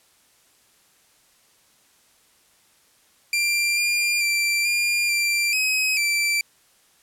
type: tone with pitch steps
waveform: sawtooth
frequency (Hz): 2373 / 2399 / 2353 / 2400 / 2363 / 2538 / 2339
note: D7 / D7 / D7 / D7 / D7 / D#7 / D7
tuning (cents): +17 / +36 / +3 / +37 / +10 / +34 / -8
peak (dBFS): -16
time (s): 3.33-6.41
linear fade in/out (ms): 2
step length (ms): 440
effects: white hiss -59 dBFS RMS until 7.02 s + low-pass 12000 Hz 12 dB/octave